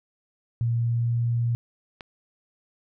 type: tone with pitch glide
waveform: sine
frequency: 117.2 to 118.15 Hz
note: A#2 to A#2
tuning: +10 to +24 cents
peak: -21 dBFS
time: 0.61-1.55 s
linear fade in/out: 0 ms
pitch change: +14 cents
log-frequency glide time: 0.76-1.17 s
type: click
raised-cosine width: 0.3 ms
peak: -22 dBFS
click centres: 2.008 s
effects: none